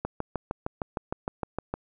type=click train; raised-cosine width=1 ms; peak=-15 dBFS; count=12; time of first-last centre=0.05-1.74 s; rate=6.51 Hz; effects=none